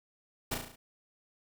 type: noise with echo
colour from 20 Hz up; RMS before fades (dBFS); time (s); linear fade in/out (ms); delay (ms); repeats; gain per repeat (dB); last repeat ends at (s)
pink; -32; 0.51-0.55; 10; 35; 6; -4; 0.76
effects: none